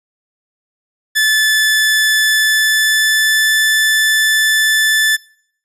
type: tone with pitch glide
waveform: sawtooth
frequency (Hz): 1741 to 1752.1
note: A6 to A6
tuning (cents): -19 to -8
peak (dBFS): -7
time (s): 1.15-5.17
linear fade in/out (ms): 20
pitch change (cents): +11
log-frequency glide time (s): 2.2-3.54
effects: noise-tail reverb RT60 0.6 s tail -22 dB re dry + resampled to 32000 Hz